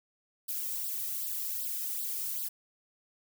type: noise with flanger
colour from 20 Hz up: violet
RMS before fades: -35 dBFS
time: 0.48-2.49 s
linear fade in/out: 10 ms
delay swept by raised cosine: 0.22 to 1.62 ms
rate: 2.6 Hz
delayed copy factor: +0.7
effects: none